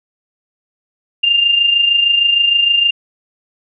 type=tone with amplitude modulation; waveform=sine; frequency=2800 Hz; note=F7; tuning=4 cents sharp; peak=-7 dBFS; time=1.23-2.91 s; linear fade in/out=10 ms; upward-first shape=sine; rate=26.5 Hz; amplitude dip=55%; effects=none